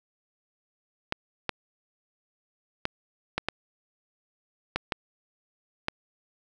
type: clicks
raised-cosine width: 0.3 ms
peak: -10 dBFS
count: 8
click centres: 1.124 / 1.493 / 2.854 / 3.38 / 3.486 / 4.76 / 4.922 / 5.884 s
effects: none